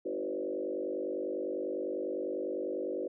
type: tone with frequency modulation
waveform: sine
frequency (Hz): 433.6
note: A4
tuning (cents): -25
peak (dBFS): -32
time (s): 0.05-3.08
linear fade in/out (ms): 10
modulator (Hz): 50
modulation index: 2.5
effects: none